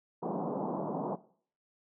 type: band-pass noise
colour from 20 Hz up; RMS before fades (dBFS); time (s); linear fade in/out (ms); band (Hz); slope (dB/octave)
pink; -35; 0.22-1.16; 10; 160 to 1000; 48
effects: noise-tail reverb RT60 0.5 s tail -18 dB re dry